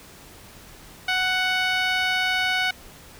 10% pulse tone with band-pass filter, 742 Hz, F#5, 5 cents sharp, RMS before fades -23 dBFS, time 1.08-2.71 s, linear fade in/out 5 ms, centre 1700 Hz, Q 0.74, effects pink hiss -46 dBFS RMS until 3.19 s

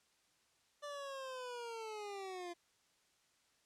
25% pulse linear sweep, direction down, 589 to 342.3 Hz, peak -40 dBFS, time 0.82-2.54 s, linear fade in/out 20 ms, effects white hiss -74 dBFS RMS until 3.65 s + low-pass 8000 Hz 12 dB/octave

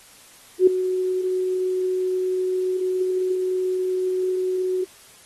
sine tone with ADSR envelope, 370 Hz, F#4, in tune, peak -7 dBFS, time 0.59-4.85 s, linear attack 81 ms, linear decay 5 ms, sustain -13 dB, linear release 21 ms, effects white hiss -49 dBFS RMS until 5.25 s + AAC 32 kbps

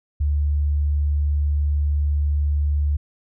sine tone, 73.1 Hz, D2, 7 cents flat, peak -17 dBFS, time 0.2-2.97 s, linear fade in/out 10 ms, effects none

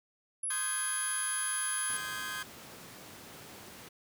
sine tone, 10500 Hz, E9, 8 cents flat, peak -32 dBFS, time 0.43-1.97 s, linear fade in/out 5 ms
sawtooth chord, Ab major seventh, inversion first, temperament just, 1038.3 / 1245.9 / 1557.4 / 1661.2 Hz, C6 / Eb6 / G6 / Ab6, -14 / +2 / -12 / 0 cents, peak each -41 / -41 / -36 / -37 dBFS, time 0.5-2.43 s, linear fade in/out 5 ms
pink high-pass noise, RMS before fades -50 dBFS, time 1.89-3.89 s, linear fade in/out 10 ms, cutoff 120 Hz, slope 12 dB/octave
effects none

